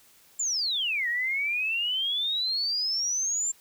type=exponential two-way sweep; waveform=sine; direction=down then up; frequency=7400 to 1864.7 to 7400 Hz; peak=-25 dBFS; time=0.39-3.52 s; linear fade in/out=10 ms; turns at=1.08 s; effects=white hiss -58 dBFS RMS until 3.6 s